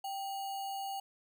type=tone with sample-and-hold; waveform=sine; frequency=784 Hz; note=G5; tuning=in tune; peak=-36 dBFS; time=0.04-1 s; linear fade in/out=5 ms; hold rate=3675 Hz; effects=none